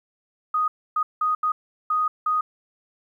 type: tone bursts at uneven times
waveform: sine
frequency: 1244.5 Hz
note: D#6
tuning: in tune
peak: -19 dBFS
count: 6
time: 0.54-0.68 / 0.96-1.03 / 1.21-1.35 / 1.43-1.52 / 1.9-2.08 / 2.26-2.41 s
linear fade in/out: 5 ms
effects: 10-bit